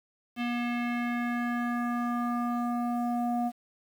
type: tone with low-pass filter sweep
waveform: square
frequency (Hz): 240.2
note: B3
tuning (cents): -48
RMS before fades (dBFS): -30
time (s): 0.36-3.52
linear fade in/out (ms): 50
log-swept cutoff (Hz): 2800 to 730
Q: 2.8
effects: 9-bit